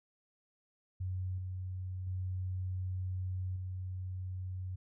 sine tone with level steps, 92.5 Hz, F#2, in tune, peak -34 / -37 / -34 / -37 dBFS, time 1-4.76 s, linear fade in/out 10 ms, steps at 1.38 / 2.07 / 3.56 s, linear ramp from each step 2 ms, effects none

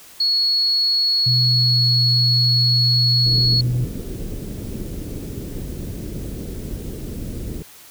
sine tone, 4352 Hz, C#8, 33 cents flat, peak -15 dBFS, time 0.2-3.61 s, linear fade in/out 5 ms
sine tone with pitch glide, 125.3 to 122.93 Hz, B2 to B2, +25 to -8 cents, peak -17 dBFS, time 1.26-3.85 s, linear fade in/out 10 ms, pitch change -33 cents, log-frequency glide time 1.37-1.88 s
pink low-pass noise, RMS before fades -29 dBFS, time 3.25-7.63 s, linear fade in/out 10 ms, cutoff 420 Hz, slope 24 dB/octave
effects white hiss -44 dBFS RMS until 7.9 s

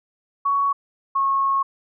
sine tone pair in turn, 1118 / 1093.1 Hz, C#6 / C#6, +14 / -25 cents, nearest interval unison, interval 39 cents, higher first, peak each -17 dBFS, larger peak neither, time 0.45-0.73 / 1.15-1.63 s, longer second, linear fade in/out 10 ms, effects none

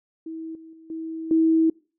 sine tone with level steps, 323.2 Hz, E4, 34 cents flat, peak -31 / -41 / -45 / -29 / -15 dBFS, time 0.26-1.7 s, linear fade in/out 5 ms, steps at 0.55 / 0.73 / 0.9 / 1.31 s, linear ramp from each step 2 ms, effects noise-tail reverb RT60 0.4 s tail -26 dB re dry

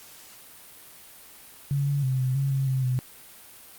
sine tone with pitch steps, 140.5 / 142 / 130.7 / 129 / 137.4 / 135.1 / 131.3 / 127.1 Hz, C#3 / C#3 / C3 / C3 / C#3 / C#3 / C3 / C3, +24 / +42 / -1 / -24 / -15 / -44 / +6 / -50 cents, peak -22 dBFS, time 1.71-2.99 s, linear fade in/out 0 ms, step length 160 ms, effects white hiss -48 dBFS RMS until 3.78 s + Opus 48 kbps

